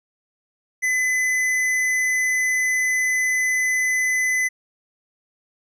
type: tone with hard clipping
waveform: triangle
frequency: 2016 Hz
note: B6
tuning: 35 cents sharp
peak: -20 dBFS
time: 0.82-4.49 s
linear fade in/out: 20 ms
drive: 14 dB
effects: none